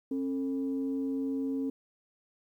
sine tone pair together, 269.7 / 447.8 Hz, C#4 / A4, -47 / +30 cents, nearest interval major sixth, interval 877 cents, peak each -29 / -38 dBFS, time 0.11-1.7 s, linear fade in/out 5 ms, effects tanh soft clip ceiling -23 dBFS + 11-bit

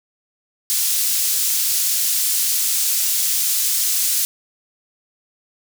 pink high-pass noise, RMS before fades -19 dBFS, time 0.7-4.25 s, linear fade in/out 0 ms, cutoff 6100 Hz, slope 12 dB/octave, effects none

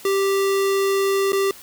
square tone with dropouts, 392 Hz, G4, in tune, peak -18 dBFS, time 0.05-1.51 s, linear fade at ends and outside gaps 2 ms, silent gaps 1.321-1.33 s, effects white hiss -43 dBFS RMS until 1.62 s

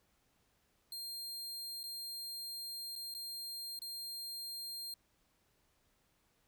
sawtooth tone with dropouts, 4200 Hz, C8, 6 cents sharp, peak -39 dBFS, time 0.92-4.94 s, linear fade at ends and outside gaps 2 ms, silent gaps 1.832-1.838 / 2.955-2.96 / 3.141-3.148 / 3.791-3.818 s, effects pink hiss -75 dBFS RMS until 6.47 s

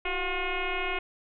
sine tone with frequency modulation, 1069 Hz, C6, 37 cents sharp, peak -27 dBFS, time 0.05-0.99 s, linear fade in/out 5 ms, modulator 362 Hz, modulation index 4.7, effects none

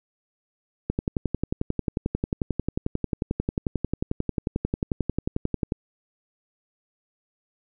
click train, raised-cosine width 3 ms, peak -11 dBFS, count 55, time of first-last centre 0.9-5.721 s, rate 11.2 Hz, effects none

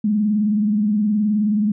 sine tone with vibrato, 210 Hz, G#3, 19 cents sharp, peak -15 dBFS, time 0.04-1.72 s, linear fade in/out 5 ms, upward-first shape sine, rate 19 Hz, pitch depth 73 cents each way, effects none

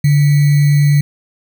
sine tone with sample-and-hold, 145.2 Hz, D3, 19 cents flat, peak -7 dBFS, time 0.04-1.01 s, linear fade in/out 5 ms, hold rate 2100 Hz, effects none

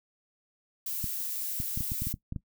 violet noise, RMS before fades -34 dBFS, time 0.86-2.13 s, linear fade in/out 5 ms
clicks, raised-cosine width 5 ms, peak -22 dBFS, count 10, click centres 1.042 / 1.601 / 1.775 / 1.807 / 1.919 / 2.02 / 2.07 / 2.141 / 2.324 / 2.362 s
effects noise-tail reverb RT60 0.1 s tail -18 dB re dry

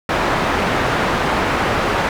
white low-pass noise, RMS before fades -18 dBFS, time 0.09-2.09 s, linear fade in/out 2 ms, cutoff 1400 Hz, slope 12 dB/octave, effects none

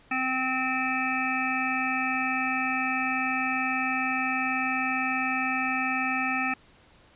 harmonic tone, 259.3 Hz, C4, 15 cents flat, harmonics 1 / 3 / 5 / 7 / 9 / 10, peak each -32 / -32 / -32 / -32 / -32 / -32 dBFS, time 0.11-6.54 s, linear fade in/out 5 ms, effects pink hiss -57 dBFS RMS until 7.15 s + resampled to 8000 Hz

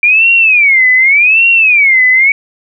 sine tone with vibrato, 2349 Hz, D7, in tune, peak -4 dBFS, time 0.03-2.32 s, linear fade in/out 2 ms, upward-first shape sine, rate 0.86 Hz, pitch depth 270 cents each way, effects none

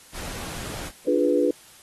pink noise, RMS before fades -35 dBFS, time 0.12-0.92 s, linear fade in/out 50 ms
sine chord, D diminished seventh, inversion none, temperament equal, 293.7 / 349.2 / 415.3 / 493.9 Hz, D4 / F4 / Ab4 / Cb5, 0 / 0 / 0 / 0 cents, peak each -23 / -24 / -25 / -22 dBFS, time 1.07-1.51 s, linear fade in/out 5 ms
effects white hiss -50 dBFS RMS until 1.82 s + AAC 32 kbps

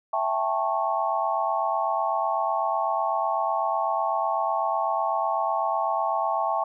sine chord, A dominant seventh, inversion second, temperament just, 660 / 792 / 880 / 1100 Hz, E5 / G5 / A5 / C#6, +2 / +18 / 0 / -14 cents, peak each -28 dBFS, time 0.13-6.64 s, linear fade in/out 5 ms, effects none

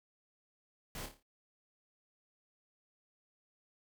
pink noise with echo, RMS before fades -44 dBFS, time 0.95-1.06 s, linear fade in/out 2 ms, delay 28 ms, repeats 6, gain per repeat -6 dB, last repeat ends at 1.228 s, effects noise-tail reverb RT60 0.2 s tail -24 dB re dry

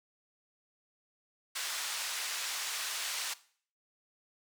white band-pass noise, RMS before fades -37 dBFS, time 1.55-3.34 s, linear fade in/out 10 ms, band 970 to 7200 Hz, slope 12 dB/octave, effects noise-tail reverb RT60 0.5 s tail -18 dB re dry

